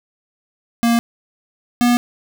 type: tone pair in turn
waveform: square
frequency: 233.9 / 242.1 Hz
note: A#3 / B3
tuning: +6 / -34 cents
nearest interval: minor second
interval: 60 cents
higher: second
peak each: -13 / -12 dBFS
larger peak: second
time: 0.83-0.99 / 1.81-1.97 s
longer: neither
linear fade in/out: 0 ms
effects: none